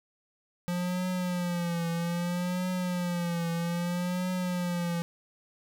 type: tone with vibrato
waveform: square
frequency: 175.5 Hz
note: F3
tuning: 9 cents sharp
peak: -29 dBFS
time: 0.68-5.02 s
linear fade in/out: 0 ms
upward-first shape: triangle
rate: 0.62 Hz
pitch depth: 80 cents each way
effects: none